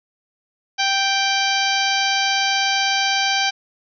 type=harmonic tone with a mistuned harmonic; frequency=784 Hz; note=G5; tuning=in tune; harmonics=1 / 2 / 3 / 4 / 5 / 6 / 7 / 8; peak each=-22 / -24 / -24 / -24 / -28 / -26 / -31 / -29 dBFS; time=0.78-3.51 s; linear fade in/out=20 ms; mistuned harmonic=8; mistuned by=-74 cents; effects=none